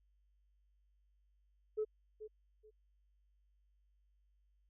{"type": "tone with echo", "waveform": "sine", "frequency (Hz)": 430, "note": "A4", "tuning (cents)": -40, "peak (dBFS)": -32, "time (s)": [1.77, 1.85], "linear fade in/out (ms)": 20, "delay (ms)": 430, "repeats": 2, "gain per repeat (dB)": -13, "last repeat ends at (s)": 2.71, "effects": ["tanh soft clip ceiling -29 dBFS", "added 50 Hz sine -70 dBFS peak until 4.69 s"]}